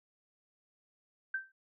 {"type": "tone with exponential decay", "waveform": "sine", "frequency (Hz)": 1559, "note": "G6", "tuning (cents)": -10, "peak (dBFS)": -29, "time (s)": [1.34, 1.52], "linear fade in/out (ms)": 5, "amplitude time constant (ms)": 37, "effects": []}